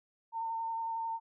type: tone with vibrato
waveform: sine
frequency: 908 Hz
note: A#5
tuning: 46 cents flat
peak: -33 dBFS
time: 0.32-1.2 s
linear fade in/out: 50 ms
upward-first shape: square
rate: 11 Hz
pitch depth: 11 cents each way
effects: none